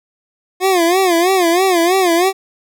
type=tone with vibrato; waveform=25% pulse; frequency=358.2 Hz; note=F4; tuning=44 cents sharp; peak=-7 dBFS; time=0.6-2.33 s; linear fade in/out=50 ms; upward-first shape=sine; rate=3.1 Hz; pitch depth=130 cents each way; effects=none